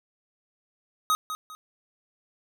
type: tone with echo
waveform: square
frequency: 1257 Hz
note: D#6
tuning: 17 cents sharp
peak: -21 dBFS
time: 1.1-1.15 s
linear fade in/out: 0 ms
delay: 200 ms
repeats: 2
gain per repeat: -10 dB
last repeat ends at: 1.55 s
effects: none